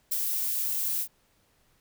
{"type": "noise with ADSR envelope", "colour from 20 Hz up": "violet", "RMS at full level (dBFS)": -27, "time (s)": [0.11, 1.08], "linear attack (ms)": 11, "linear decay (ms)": 35, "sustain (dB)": -2, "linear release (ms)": 71, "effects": ["pink hiss -67 dBFS RMS until 1.8 s"]}